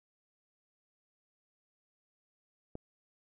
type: click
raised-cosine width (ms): 2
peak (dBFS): -28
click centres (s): 2.754
effects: none